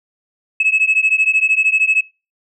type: beating tone pair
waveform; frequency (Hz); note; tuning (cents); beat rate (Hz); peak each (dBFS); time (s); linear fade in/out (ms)
sine; 2578 / 2591; E7 / E7; -39 / -30; 13; -14; 0.6-2.01; 5
effects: noise-tail reverb RT60 0.3 s tail -23 dB re dry + tanh soft clip ceiling -6 dBFS